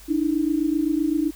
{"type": "tone pair together", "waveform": "sine", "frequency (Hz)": [293.6, 321.4], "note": ["D4", "E4"], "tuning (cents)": [0, -44], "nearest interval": "major second", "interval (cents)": 156, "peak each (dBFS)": -22, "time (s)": [0.08, 1.31], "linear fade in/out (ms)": 20, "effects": ["added 50 Hz sine -45 dBFS peak until 1.35 s", "white hiss -48 dBFS RMS until 1.35 s"]}